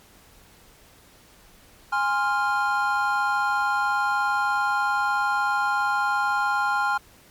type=chord; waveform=triangle; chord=F minor; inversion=first; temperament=equal with one note detuned; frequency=823.4 / 1046.5 / 1396.9 Hz; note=Ab5 / C6 / F6; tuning=-15 / 0 / 0 cents; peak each=-23 / -25 / -22 dBFS; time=1.92-6.98 s; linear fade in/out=10 ms; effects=pink hiss -53 dBFS RMS until 7.3 s + MP3 96 kbps